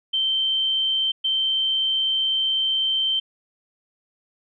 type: tone bursts at uneven times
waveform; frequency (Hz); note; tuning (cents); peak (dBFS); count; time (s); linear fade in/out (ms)
sine; 3116; G7; -11; -19; 2; 0.13-1.12 / 1.24-3.2; 10
effects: none